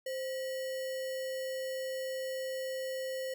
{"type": "tone with sample-and-hold", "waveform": "sine", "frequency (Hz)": 523.3, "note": "C5", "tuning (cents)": 0, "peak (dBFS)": -34, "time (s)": [0.06, 3.34], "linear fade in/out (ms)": 5, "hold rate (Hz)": 2450, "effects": []}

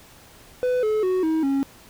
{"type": "tone with pitch steps", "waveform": "triangle", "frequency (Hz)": [500, 430.3, 370.3, 318.6, 274.2], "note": ["B4", "A4", "F#4", "D#4", "C#4"], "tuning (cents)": [21, -39, 1, 41, -19], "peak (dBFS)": -17, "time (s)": [0.63, 1.63], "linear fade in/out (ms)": 0, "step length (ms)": 200, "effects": ["pink hiss -49 dBFS RMS until 1.89 s"]}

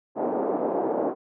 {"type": "band-pass noise", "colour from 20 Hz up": "pink", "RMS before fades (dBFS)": -26, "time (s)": [0.15, 1.15], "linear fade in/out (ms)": 50, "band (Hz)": [280, 790], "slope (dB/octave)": 24, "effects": []}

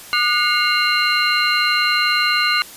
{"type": "tone cluster", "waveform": "sine", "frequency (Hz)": [1210, 1461, 2150, 2796, 4122], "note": ["D#6", "F#6", "C7", "F7", "C8"], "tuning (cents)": [-49, -22, 47, 1, -27], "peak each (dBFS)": -21, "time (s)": [0.13, 2.62], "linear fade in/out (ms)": 0, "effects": ["white hiss -38 dBFS RMS until 2.76 s", "resampled to 32000 Hz"]}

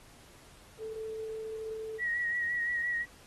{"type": "tone", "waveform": "sine", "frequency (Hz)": 440, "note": "A4", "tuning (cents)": 0, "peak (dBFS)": -36, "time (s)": [0.78, 2.01], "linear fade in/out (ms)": 50}
{"type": "tone with vibrato", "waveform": "sine", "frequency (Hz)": 1907, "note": "A#6", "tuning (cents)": 39, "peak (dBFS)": -29, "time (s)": [1.98, 3.06], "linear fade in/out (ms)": 50, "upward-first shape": "sine", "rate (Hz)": 5.8, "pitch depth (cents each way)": 34}
{"effects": ["pink hiss -57 dBFS RMS until 3.26 s", "AAC 32 kbps"]}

